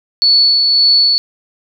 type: tone with tremolo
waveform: sine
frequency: 4433 Hz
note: C#8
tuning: 1 cent flat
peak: -6 dBFS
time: 0.22-1.18 s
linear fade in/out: 0 ms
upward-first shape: sine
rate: 1.8 Hz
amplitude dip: 30%
effects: none